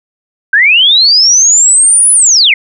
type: linear two-way sweep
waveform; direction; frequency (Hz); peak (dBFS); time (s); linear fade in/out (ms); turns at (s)
sine; up then down; 1529 to 10090 to 1990; -3; 0.53-2.54; 5; 2.12
effects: none